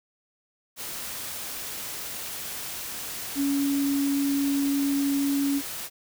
sine tone in noise, 280 Hz, C#4, 18 cents sharp, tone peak -22 dBFS, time 3.35-5.62 s, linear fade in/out 50 ms, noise white, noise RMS -35 dBFS, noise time 0.76-5.9 s, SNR +10 dB, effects none

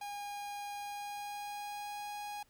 45% pulse tone with pitch glide, 816 to 826.4 Hz, G#5 to G#5, -31 to -9 cents, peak -40 dBFS, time 0.01-2.43 s, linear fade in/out 5 ms, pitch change +22 cents, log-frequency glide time 0.75-2.12 s, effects pink hiss -70 dBFS RMS until 2.49 s

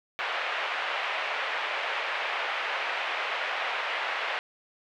white band-pass noise, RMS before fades -31 dBFS, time 0.19-4.39 s, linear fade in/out 0 ms, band 540 to 2700 Hz, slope 24 dB/octave, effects none

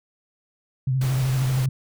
sine tone with vibrato, 130.81 Hz, C3, in tune, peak -19 dBFS, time 0.87-1.69 s, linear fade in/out 5 ms, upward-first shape square, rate 13 Hz, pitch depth 40 cents each way
pink noise, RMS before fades -34 dBFS, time 1.01-1.66 s, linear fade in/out 5 ms
effects none

